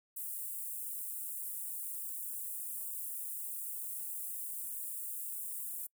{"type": "high-pass noise", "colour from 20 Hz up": "white", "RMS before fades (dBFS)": -41, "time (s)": [0.16, 5.87], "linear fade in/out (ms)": 10, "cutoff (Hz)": 8300, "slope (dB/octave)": 48, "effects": ["noise-tail reverb RT60 0.1 s tail -26 dB re dry"]}